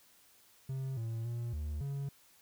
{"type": "tone with pitch steps", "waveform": "triangle", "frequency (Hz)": [133.1, 113.7, 118.3, 74.7, 139.4], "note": ["C3", "A#2", "A#2", "D2", "C#3"], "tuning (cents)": [30, -43, 26, 30, 10], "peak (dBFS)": -33, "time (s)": [0.69, 2.09], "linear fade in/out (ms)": 5, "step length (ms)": 280, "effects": ["white hiss -64 dBFS RMS until 2.41 s"]}